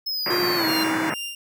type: exponential sweep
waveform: square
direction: down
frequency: 5200 to 4100 Hz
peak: -25 dBFS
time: 0.06-0.84 s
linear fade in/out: 10 ms
type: band-pass noise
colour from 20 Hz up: white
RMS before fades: -27 dBFS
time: 0.26-1.14 s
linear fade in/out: 2 ms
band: 110 to 2200 Hz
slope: 48 dB/octave
type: tone with pitch glide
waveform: square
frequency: 354.4 to 319.4 Hz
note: F4 to D#4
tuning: +25 to +45 cents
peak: -24 dBFS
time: 0.3-1.1 s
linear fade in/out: 5 ms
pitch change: -180 cents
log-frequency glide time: 0.56-0.65 s
type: tone with tremolo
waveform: sawtooth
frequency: 2794 Hz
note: F7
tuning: in tune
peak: -25 dBFS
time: 0.68-1.35 s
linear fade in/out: 2 ms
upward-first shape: sine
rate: 2.3 Hz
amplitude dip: 100%
effects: none